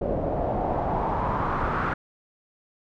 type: noise with low-pass filter sweep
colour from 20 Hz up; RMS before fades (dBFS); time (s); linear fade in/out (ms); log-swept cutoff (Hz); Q
pink; -26; 0.01-1.94; 10; 540 to 1400; 3.4
effects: none